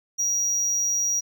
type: tone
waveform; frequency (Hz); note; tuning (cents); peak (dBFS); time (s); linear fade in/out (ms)
triangle; 5750; F8; +50; -20; 0.18-1.21; 20
effects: none